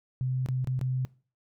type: tone with dropouts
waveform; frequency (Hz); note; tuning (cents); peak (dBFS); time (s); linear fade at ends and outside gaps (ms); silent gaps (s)
sine; 128.8; C3; -27; -26; 0.21-1.05; 0; 0.461-0.487 / 0.645-0.673 / 0.792-0.813
effects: noise-tail reverb RT60 0.4 s tail -22 dB re dry